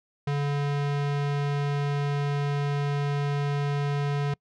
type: tone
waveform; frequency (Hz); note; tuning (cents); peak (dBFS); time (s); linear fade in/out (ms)
square; 143.3; D3; -42; -25; 0.27-4.34; 5
effects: noise-tail reverb RT60 0.1 s tail -26 dB re dry + low-pass 4000 Hz 12 dB/octave